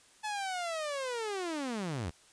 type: linear sweep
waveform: sawtooth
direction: down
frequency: 866 to 72 Hz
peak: -30 dBFS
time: 0.23-2.11 s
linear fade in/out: 20 ms
effects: white hiss -61 dBFS RMS until 2.32 s + resampled to 22050 Hz